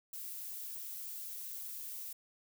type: noise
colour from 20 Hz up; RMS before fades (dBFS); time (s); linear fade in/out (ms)
violet; -44; 0.13-2.13; 5
effects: none